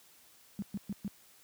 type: tone bursts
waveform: sine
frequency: 201.2 Hz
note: G3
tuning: 45 cents sharp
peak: -33 dBFS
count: 4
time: 0.59-1.078 s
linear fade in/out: 0 ms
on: 32 ms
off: 120 ms
effects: white hiss -61 dBFS RMS until 1.43 s + high-pass 60 Hz 12 dB/octave